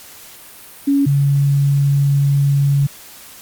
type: tone pair in turn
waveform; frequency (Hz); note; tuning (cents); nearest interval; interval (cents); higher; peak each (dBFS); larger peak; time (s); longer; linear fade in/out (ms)
sine; 279.7 / 140.62; C#4 / C#3; +16 / +25; octave; 1191; first; -11; neither; 0.87-1.06 / 1.06-2.87; second; 10
effects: white hiss -39 dBFS RMS until 3.41 s + Opus 48 kbps